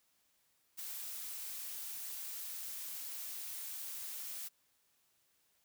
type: noise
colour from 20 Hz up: blue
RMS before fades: -44 dBFS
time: 0.77-4.49 s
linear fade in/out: 20 ms
effects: white hiss -75 dBFS RMS until 5.64 s